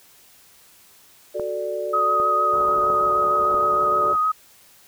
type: chord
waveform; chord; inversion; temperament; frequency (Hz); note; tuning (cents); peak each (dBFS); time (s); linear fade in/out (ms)
sine; D major; first; equal; 370 / 440 / 587.3; F#4 / A4 / D5; 0 / 0 / 0; -30 / -30 / -26; 1.34-4.14; 20
type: clicks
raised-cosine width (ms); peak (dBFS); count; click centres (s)
1; -19; 4; 1.397 / 2.2 / 2.902 / 3.544
type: tone with vibrato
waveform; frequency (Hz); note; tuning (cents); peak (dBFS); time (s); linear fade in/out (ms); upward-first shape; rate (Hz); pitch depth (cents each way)
sine; 1256; D#6; +16; -17; 1.93-4.32; 10; sine; 6.5; 18
type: low-pass noise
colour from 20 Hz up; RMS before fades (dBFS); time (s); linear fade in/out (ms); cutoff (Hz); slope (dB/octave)
white; -36; 2.52-4.17; 20; 1400; 96
effects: white hiss -52 dBFS RMS until 4.87 s